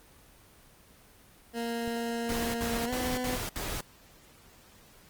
20% pulse tone with pitch glide, 233.1 to 251.3 Hz, A#3 to B3, 0 to +30 cents, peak -26 dBFS, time 1.53-3.39 s, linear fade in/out 50 ms, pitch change +130 cents, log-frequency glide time 2.86-2.91 s
click, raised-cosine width 5 ms, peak -30 dBFS, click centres 1.877 s
pink noise bursts, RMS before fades -35 dBFS, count 5, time 2.29-3.808 s, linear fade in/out 2 ms, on 250 ms, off 67 ms
effects pink hiss -57 dBFS RMS until 5.09 s + Opus 24 kbps

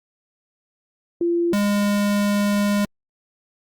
sine / square tone pair in turn, 342.9 / 204.3 Hz, F4 / G#3, -32 / -28 cents, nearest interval major sixth, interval 896 cents, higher first, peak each -17 / -18 dBFS, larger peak first, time 1.21-1.53 / 1.53-2.85 s, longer second, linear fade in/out 2 ms, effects Opus 32 kbps

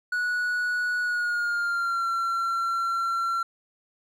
triangle tone with pitch glide, 1467 to 1360.9 Hz, F#6 to F6, -15 to -45 cents, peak -22 dBFS, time 0.12-3.43 s, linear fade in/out 5 ms, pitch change -130 cents, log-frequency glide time 1.01-2.08 s, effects none

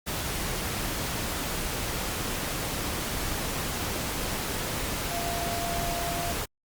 sine tone in noise, 689 Hz, F5, 24 cents flat, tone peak -32 dBFS, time 5.1-6.33 s, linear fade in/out 20 ms, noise pink, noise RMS -31 dBFS, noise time 0.06-6.46 s, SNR -4 dB, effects Opus 48 kbps

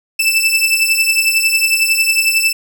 sawtooth beating tone pair, 2637 / 2648 Hz, E7 / E7, 0 / +7 cents, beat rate 11 Hz, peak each -11 dBFS, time 0.19-2.53 s, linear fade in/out 10 ms, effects none

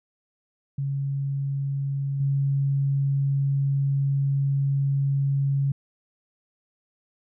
sine tone with level steps, 138.59 Hz, C#3, in tune, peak -24 / -20 dBFS, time 0.78-5.72 s, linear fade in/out 5 ms, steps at 2.2 s, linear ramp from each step 5 ms, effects none

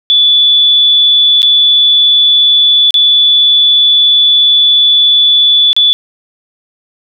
sine tone with dropouts, 3457 Hz, A7, 31 cents flat, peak -4 dBFS, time 0.1-5.93 s, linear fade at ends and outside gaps 0 ms, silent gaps 1.419-1.429 / 2.907-2.942 / 5.73-5.765 s, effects none

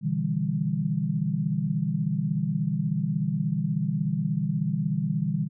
sine chord, E minor seventh, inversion second, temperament just, 123.61 / 148.33 / 164.81 / 197.78 Hz, B2 / D3 / E3 / G3, +2 / +18 / 0 / +16 cents, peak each -34 / -28 / -28 / -29 dBFS, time 0.01-5.49 s, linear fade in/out 50 ms, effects none

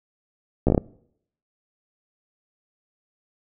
slowing click train, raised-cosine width 2 ms, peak -5 dBFS, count 6, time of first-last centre 0.67-0.778 s, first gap 14 ms, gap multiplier 1.22, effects noise-tail reverb RT60 0.7 s tail -23 dB re dry

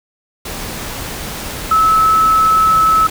sine tone in noise, 1300 Hz, E6, 24 cents flat, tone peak -8 dBFS, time 1.71-3.07 s, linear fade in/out 5 ms, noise pink, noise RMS -25 dBFS, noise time 0.45-3.1 s, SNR +14 dB, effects none

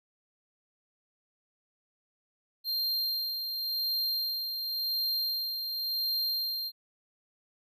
square tone with tremolo, 4186 Hz, C8, in tune, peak -28 dBFS, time 2.64-6.72 s, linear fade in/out 50 ms, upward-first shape sine, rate 0.92 Hz, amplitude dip 45%, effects none

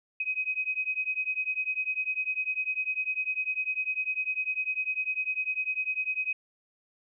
sine beating tone pair, 2519 / 2529 Hz, D#7 / D#7, +21 / +28 cents, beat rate 10 Hz, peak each -31 dBFS, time 0.2-6.33 s, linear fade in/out 5 ms, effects none

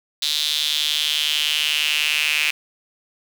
sawtooth tone with high-pass filter sweep, 150.9 Hz, D3, 47 cents sharp, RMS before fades -21 dBFS, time 0.22-2.51 s, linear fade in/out 5 ms, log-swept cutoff 3800 to 2500 Hz, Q 5.2, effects none

